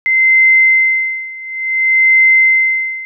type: tone with tremolo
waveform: sine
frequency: 2072 Hz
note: C7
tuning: 17 cents flat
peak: -5 dBFS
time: 0.06-3.05 s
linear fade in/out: 0 ms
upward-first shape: sine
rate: 0.57 Hz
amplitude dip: 90%
effects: none